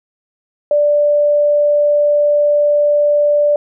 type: tone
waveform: sine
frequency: 587.3 Hz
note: D5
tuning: in tune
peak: -9 dBFS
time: 0.71-3.56 s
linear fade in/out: 2 ms
effects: none